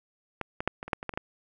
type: clicks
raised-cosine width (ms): 0.5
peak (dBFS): -16 / -16 / -9 / -21 / -25 / -10 / -22 / -16 / -25 / -14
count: 10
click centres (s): 0.413 / 0.605 / 0.676 / 0.829 / 0.88 / 0.932 / 1.029 / 1.093 / 1.138 / 1.175
effects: none